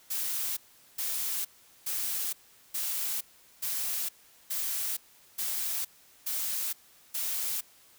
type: noise bursts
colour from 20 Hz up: blue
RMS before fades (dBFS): -32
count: 9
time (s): 0.1-7.61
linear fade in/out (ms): 10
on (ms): 470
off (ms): 410
effects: white hiss -59 dBFS RMS until 7.98 s